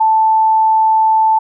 sine tone, 880 Hz, A5, in tune, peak -8 dBFS, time 0-1.39 s, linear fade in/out 10 ms, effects none

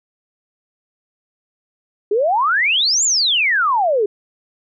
sine exponential two-way sweep, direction up then down, 392 to 7459 to 392 Hz, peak -13 dBFS, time 2.11-4.06 s, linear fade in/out 5 ms, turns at 3.04 s, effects none

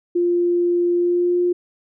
sine tone with pitch glide, 349.2 to 353.9 Hz, F4 to F4, 0 to +23 cents, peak -15 dBFS, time 0.15-1.53 s, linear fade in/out 10 ms, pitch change +23 cents, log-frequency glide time 0.93-1.4 s, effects none

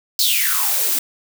blue noise with high-pass filter sweep, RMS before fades -18 dBFS, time 0.19-0.99 s, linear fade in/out 2 ms, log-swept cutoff 4600 to 250 Hz, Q 8.1, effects none

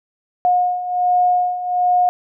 sine beating tone pair, 719 / 720.3 Hz, F#5 / F#5, -50 / -47 cents, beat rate 1.3 Hz, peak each -20 / -15 dBFS, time 0.45-2.09 s, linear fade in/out 0 ms, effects none

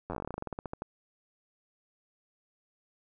slowing click train, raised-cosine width 1 ms, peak -22 dBFS, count 21, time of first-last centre 0.1-0.821 s, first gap 10 ms, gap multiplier 1.12, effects none

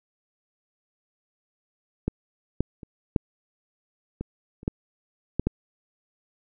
clicks, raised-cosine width 3 ms, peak -11 / -9 / -27 / -7 / -18 / -30 / -11 / -10 / -9 dBFS, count 9, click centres 2.08 / 2.606 / 2.832 / 3.162 / 4.21 / 4.631 / 4.679 / 5.396 / 5.47 s, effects none

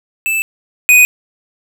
square tone pair in turn, 2637 / 2489 Hz, E7 / D#7, 0 / 0 cents, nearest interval minor second, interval 100 cents, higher first, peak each -14 / -5 dBFS, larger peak second, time 0.26-0.42 / 0.89-1.05 s, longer neither, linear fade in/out 0 ms, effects none

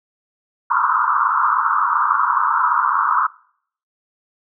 white band-pass noise, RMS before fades -17 dBFS, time 0.7-3.27 s, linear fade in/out 10 ms, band 940 to 1400 Hz, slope 96 dB/octave, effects noise-tail reverb RT60 0.6 s tail -23 dB re dry

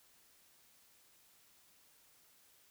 silence, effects white hiss -67 dBFS RMS until 2.7 s

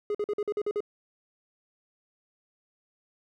triangle tone bursts, 415.3 Hz, G#4, in tune, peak -24 dBFS, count 8, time 0.1-0.805 s, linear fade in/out 2 ms, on 47 ms, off 47 ms, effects none

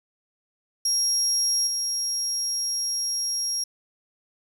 35% pulse tone with level steps, 5600 Hz, F8, 4 cents sharp, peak -18 / -22 dBFS, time 0.85-3.64 s, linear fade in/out 5 ms, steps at 1.67 s, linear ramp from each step 2 ms, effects none

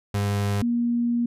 35% pulse / sine tone pair in turn, 101.3 / 237.6 Hz, G#2 / A#3, -43 / +33 cents, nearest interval octave + minor third, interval 1476 cents, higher second, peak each -20 dBFS, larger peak neither, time 0.14-0.62 / 0.62-1.26 s, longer second, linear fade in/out 5 ms, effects resampled to 32000 Hz

